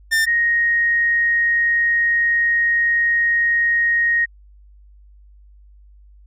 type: tone pair in turn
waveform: 45% pulse / sine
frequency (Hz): 1800 / 1870.8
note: A6 / A#6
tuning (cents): +39 / +6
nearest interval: minor second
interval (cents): 67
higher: second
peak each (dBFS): -14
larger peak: neither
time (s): 0.11-0.26 / 0.26-4.26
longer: second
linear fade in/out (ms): 20
effects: added 50 Hz sine -44 dBFS peak until 6.26 s + resampled to 32000 Hz